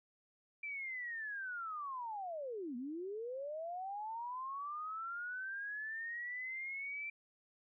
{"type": "linear two-way sweep", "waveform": "sine", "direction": "down then up", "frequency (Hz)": [2349, 232.9, 2349], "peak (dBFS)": -40, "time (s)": [0.63, 7.1], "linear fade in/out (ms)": 5, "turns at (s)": 2.76, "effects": []}